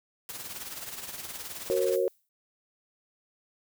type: noise with tremolo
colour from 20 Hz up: white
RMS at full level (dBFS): -37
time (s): 0.29-1.96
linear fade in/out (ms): 0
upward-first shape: triangle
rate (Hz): 19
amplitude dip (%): 65
type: chord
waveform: sine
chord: F# major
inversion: none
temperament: equal with one note detuned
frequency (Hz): 370 / 466.2 / 542.3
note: F#4 / A#4 / C#5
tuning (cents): 0 / 0 / -38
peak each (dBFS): -28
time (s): 1.7-2.08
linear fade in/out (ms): 0
type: noise with exponential decay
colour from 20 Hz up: violet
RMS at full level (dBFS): -41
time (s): 1.94-2.29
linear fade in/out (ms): 1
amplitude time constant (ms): 74
effects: none